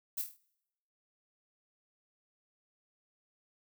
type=noise with echo; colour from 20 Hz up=violet; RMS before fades=-35 dBFS; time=0.17-0.22 s; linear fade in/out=10 ms; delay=25 ms; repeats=6; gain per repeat=-5 dB; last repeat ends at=0.37 s; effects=noise-tail reverb RT60 0.9 s tail -25 dB re dry